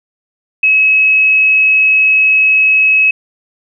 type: tone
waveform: sine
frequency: 2568 Hz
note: E7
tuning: 46 cents flat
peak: -6 dBFS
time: 0.63-3.11 s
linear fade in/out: 5 ms
effects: none